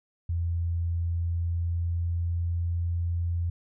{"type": "tone with pitch glide", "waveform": "sine", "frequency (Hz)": [84.9, 85.74], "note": ["F2", "F2"], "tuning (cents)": [-48, -31], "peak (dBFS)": -25, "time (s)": [0.29, 3.5], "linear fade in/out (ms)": 5, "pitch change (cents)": 17, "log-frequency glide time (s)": [0.9, 2.87], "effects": []}